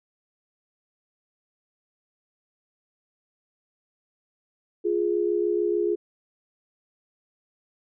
sine tone pair together, 349.4 / 416.2 Hz, F4 / G#4, +1 / +4 cents, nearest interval minor third, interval 303 cents, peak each -24 dBFS, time 4.84-5.96 s, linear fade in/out 20 ms, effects none

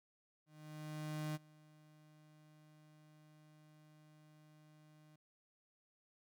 35% pulse tone with ADSR envelope, 153.2 Hz, D#3, 27 cents flat, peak -37 dBFS, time 0.46-5.16 s, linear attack 890 ms, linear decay 28 ms, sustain -24 dB, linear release 5 ms, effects none

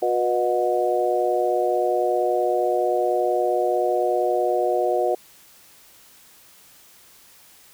sine tone cluster, 362.5 / 487 / 618 / 728 Hz, F#4 / B4 / D#5 / F#5, -35 / -24 / -12 / -28 cents, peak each -24 dBFS, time 0.02-5.15 s, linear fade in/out 5 ms, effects white hiss -51 dBFS RMS until 7.73 s

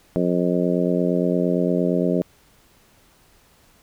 harmonic tone, 88.7 Hz, F2, 27 cents sharp, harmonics 2 / 3 / 4 / 5 / 6 / 7, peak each -22 / -24 / -25 / -26 / -27 / -27 dBFS, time 0.16-2.22 s, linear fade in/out 0 ms, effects pink hiss -56 dBFS RMS until 3.82 s

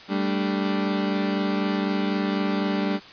35% pulse chord, G suspended second, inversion none, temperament equal, 196 / 220 / 293.7 Hz, G3 / A3 / D4, 0 / 0 / 0 cents, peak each -23 / -28 / -26 dBFS, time 0.08-3 s, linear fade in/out 50 ms, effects white hiss -44 dBFS RMS until 3.12 s + resampled to 11025 Hz

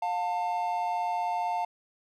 triangle tone pair together, 710 / 894.5 Hz, F5 / A5, +28 / +28 cents, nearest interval major third, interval 400 cents, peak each -28 dBFS, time 0.02-1.65 s, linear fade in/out 5 ms, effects none

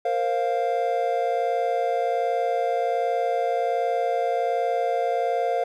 triangle chord, Bb suspended second, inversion none, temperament equal with one note detuned, 466.2 / 527.5 / 698.5 Hz, Bb4 / C5 / F5, 0 / +14 / 0 cents, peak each -25 / -25 / -22 dBFS, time 0.05-5.64 s, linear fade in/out 5 ms, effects none

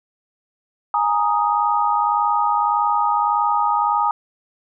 sine chord, Ab suspended second, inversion none, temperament equal, 830.6 / 932.3 / 1244.5 Hz, Ab5 / Bb5 / Eb6, 0 / 0 / 0 cents, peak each -20 dBFS, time 0.94-4.11 s, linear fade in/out 2 ms, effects none

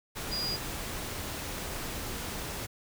sine tone in noise, 4868 Hz, D#8, 39 cents flat, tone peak -31 dBFS, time 0.31-0.57 s, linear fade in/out 20 ms, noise pink, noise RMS -37 dBFS, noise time 0.15-2.67 s, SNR +3 dB, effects none

